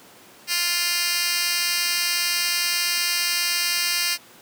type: tone with high-pass filter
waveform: 10% pulse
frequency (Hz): 349.2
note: F4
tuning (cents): 0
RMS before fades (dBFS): -23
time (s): 0.47-4.18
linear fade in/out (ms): 50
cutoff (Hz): 3300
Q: 1.7
effects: pink hiss -48 dBFS RMS until 4.41 s + high-pass 200 Hz 12 dB/octave